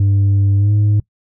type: tone with pitch glide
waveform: sine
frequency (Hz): 99.4 to 104.22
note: G2 to G#2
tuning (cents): +25 to +7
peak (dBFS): -7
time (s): 0-1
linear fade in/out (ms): 5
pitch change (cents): +82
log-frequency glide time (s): 0.57-0.72
effects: noise-tail reverb RT60 0.1 s tail -23 dB re dry + tanh soft clip ceiling -9 dBFS